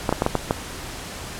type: clicks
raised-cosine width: 1 ms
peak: -4 dBFS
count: 6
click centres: 0.092 / 0.126 / 0.221 / 0.264 / 0.353 / 0.509 s
effects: pink hiss -34 dBFS RMS until 1.39 s + low-pass 11000 Hz 12 dB/octave

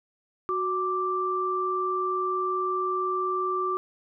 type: tone pair together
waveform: sine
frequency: 369.9 / 1174.4 Hz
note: F#4 / D6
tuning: 0 / 0 cents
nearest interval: octave + minor sixth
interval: 2000 cents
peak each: -29 / -26 dBFS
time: 0.49-3.77 s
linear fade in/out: 0 ms
effects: none

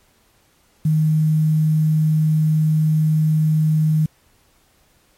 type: tone with quantisation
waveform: sine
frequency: 155.56 Hz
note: D#3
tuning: in tune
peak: -13 dBFS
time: 0.85-4.06 s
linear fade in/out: 5 ms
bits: 7
effects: pink hiss -58 dBFS RMS until 5.17 s + MP3 64 kbps

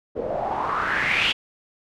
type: noise with low-pass filter sweep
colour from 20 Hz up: white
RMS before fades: -24 dBFS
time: 0.15-1.33 s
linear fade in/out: 20 ms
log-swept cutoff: 460 to 3100 Hz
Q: 5.7
effects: none

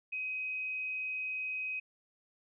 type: tone with amplitude modulation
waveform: sine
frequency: 2523 Hz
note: D#7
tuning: 23 cents sharp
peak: -33 dBFS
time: 0.12-1.8 s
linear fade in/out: 10 ms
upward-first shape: sine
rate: 197 Hz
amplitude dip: 25%
effects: none

